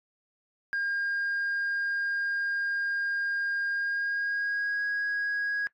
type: tone with pitch glide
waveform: sine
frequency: 1613 to 1650.7 Hz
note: G6 to G#6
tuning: +49 to -11 cents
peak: -25 dBFS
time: 0.73-5.67 s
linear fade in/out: 0 ms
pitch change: +40 cents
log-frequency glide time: 3.7-4.86 s
effects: noise-tail reverb RT60 0.1 s tail -19 dB re dry + tanh soft clip ceiling -25 dBFS